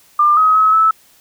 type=tone with pitch steps; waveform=sine; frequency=1196 / 1268 / 1283 / 1307 Hz; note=D6 / D#6 / E6 / E6; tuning=+31 / +32 / -47 / -15 cents; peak=-8 dBFS; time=0.19-0.91 s; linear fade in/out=5 ms; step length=180 ms; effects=white hiss -50 dBFS RMS until 1.2 s